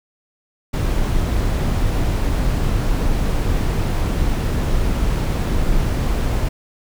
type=noise; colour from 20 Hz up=brown; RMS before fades=-18 dBFS; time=0.73-6.49 s; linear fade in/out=10 ms; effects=none